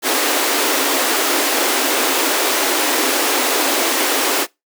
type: high-pass noise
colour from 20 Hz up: pink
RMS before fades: -17 dBFS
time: 0.02-4.47 s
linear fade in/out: 50 ms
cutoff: 260 Hz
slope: 96 dB/octave
effects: noise-tail reverb RT60 0.2 s tail -23 dB re dry